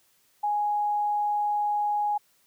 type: tone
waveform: sine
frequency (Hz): 830.6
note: G#5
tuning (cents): 0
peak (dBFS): -23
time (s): 0.43-2.18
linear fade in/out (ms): 10
effects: white hiss -65 dBFS RMS until 2.46 s + high-pass 60 Hz 12 dB/octave